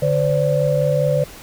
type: tone cluster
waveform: sine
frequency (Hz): 146.2 / 512 / 577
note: D3 / C5 / D5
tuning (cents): -7 / -38 / -31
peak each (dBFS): -19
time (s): 0.02-1.24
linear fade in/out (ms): 5
effects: pink hiss -39 dBFS RMS until 1.42 s